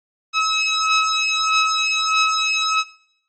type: beating tone pair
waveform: 15% pulse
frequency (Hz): 1286 / 1287.6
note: E6 / E6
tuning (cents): -43 / -41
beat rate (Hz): 1.6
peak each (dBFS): -13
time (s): 0.33-2.84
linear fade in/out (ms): 50
effects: noise-tail reverb RT60 0.7 s tail -18 dB re dry + MP3 32 kbps